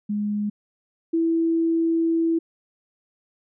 sine tone pair in turn, 207.7 / 329.7 Hz, G#3 / E4, 0 / 0 cents, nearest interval minor sixth, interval 800 cents, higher second, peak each -22 / -18 dBFS, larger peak second, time 0.09-0.5 / 1.13-2.39 s, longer second, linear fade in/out 10 ms, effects none

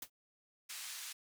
white noise with exponential decay, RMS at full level -39 dBFS, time 0.02-0.1 s, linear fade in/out 5 ms, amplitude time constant 16 ms
white band-pass noise, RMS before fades -46 dBFS, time 0.69-1.13 s, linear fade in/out 10 ms, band 1600 to 9100 Hz, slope 12 dB/octave
effects none

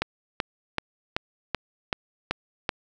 click train, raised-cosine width 0.3 ms, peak -8 dBFS, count 8, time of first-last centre 0.02-2.692 s, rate 2.62 Hz, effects none

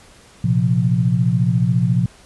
sine chord, Bb suspended second, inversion none, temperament equal, 116.54 / 130.81 / 174.61 Hz, Bb2 / C3 / F3, 0 / 0 / 0 cents, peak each -18 dBFS, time 0.44-2.06 s, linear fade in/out 5 ms, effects pink hiss -47 dBFS RMS until 2.25 s + resampled to 24000 Hz

